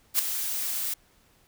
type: noise with ADSR envelope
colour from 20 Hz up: blue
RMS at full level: -20 dBFS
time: 0.14-0.94 s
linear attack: 51 ms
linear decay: 4 ms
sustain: -10 dB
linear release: 6 ms
effects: pink hiss -62 dBFS RMS until 1.47 s